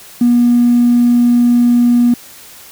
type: tone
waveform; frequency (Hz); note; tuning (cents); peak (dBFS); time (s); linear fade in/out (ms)
triangle; 240.8; B3; -44; -3; 0.21-2.14; 5
effects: tanh soft clip ceiling -4 dBFS + white hiss -37 dBFS RMS until 2.71 s